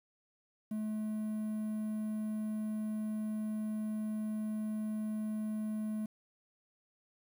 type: tone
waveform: triangle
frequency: 215 Hz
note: A3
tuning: 40 cents flat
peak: -32 dBFS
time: 0.71-6.06 s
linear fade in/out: 5 ms
effects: 10-bit